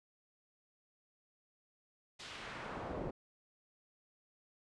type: noise with band-pass filter sweep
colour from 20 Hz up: brown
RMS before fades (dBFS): -44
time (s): 2.19-3.11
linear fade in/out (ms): 10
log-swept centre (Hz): 4500 to 400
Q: 0.98
effects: resampled to 22050 Hz